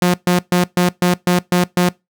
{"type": "tone bursts", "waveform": "sawtooth", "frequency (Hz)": 178.4, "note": "F3", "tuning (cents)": 37, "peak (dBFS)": -7, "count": 8, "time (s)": [0.02, 1.89], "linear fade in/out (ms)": 2, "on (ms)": 120, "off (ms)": 130, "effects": ["noise-tail reverb RT60 0.2 s tail -22 dB re dry"]}